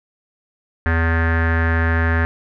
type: tone with low-pass filter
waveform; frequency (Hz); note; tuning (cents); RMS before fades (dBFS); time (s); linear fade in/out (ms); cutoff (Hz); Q
square; 82.41; E2; 0; -17; 0.86-2.25; 0; 1700; 7.6
effects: none